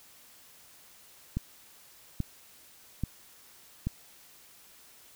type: click train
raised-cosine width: 5 ms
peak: -17 dBFS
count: 4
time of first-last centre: 1.37-3.87 s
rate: 1.2 Hz
effects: white hiss -56 dBFS RMS until 5.15 s